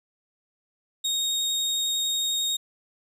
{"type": "tone with vibrato", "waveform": "30% pulse", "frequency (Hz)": 3729, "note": "A#7", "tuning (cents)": 0, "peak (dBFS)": -21, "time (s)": [1.04, 2.57], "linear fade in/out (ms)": 10, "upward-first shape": "sine", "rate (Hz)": 11, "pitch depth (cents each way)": 9, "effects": []}